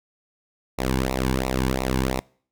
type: tone with flanger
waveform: sawtooth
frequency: 64.9 Hz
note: C2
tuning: 13 cents flat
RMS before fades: -24 dBFS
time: 0.78-2.2 s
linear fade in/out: 10 ms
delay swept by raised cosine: 0.62 to 1.61 ms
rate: 2.9 Hz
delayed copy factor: -0.85
effects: noise-tail reverb RT60 0.5 s tail -25 dB re dry